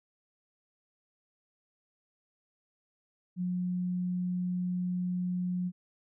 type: tone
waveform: sine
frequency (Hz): 180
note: F#3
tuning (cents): -47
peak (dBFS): -29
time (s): 3.36-5.72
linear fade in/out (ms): 50
effects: none